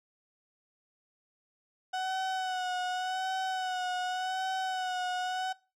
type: tone with vibrato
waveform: 35% pulse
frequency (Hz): 743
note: F#5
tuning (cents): +7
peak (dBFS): -29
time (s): 1.93-5.53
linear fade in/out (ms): 10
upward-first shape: sine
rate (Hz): 0.87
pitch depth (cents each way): 34
effects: noise-tail reverb RT60 0.3 s tail -21 dB re dry + low-pass 6000 Hz 12 dB/octave